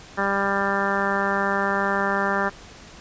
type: harmonic tone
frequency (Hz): 197.9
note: G3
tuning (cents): +17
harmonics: 1 / 2 / 3 / 4 / 5 / 6 / 7 / 8 / 9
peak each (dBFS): -29 / -29 / -29 / -29 / -29 / -29 / -29 / -29 / -29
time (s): 0.17-2.5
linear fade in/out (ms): 20
effects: pink hiss -44 dBFS RMS until 3 s + resampled to 16000 Hz